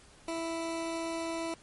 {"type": "tone", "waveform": "20% pulse", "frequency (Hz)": 330, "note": "E4", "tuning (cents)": 2, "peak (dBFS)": -28, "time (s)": [0.28, 1.54], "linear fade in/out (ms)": 2, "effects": ["pink hiss -57 dBFS RMS until 1.62 s", "MP3 48 kbps"]}